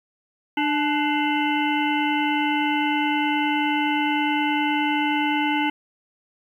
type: harmonic tone with a mistuned harmonic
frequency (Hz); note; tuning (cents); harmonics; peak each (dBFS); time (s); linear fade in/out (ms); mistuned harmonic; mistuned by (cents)
298.4; D4; +28; 1 / 3 / 5 / 7 / 9 / 10; -23 / -24 / -31 / -28 / -32 / -32; 0.57-5.7; 5; 3; -62
effects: 9-bit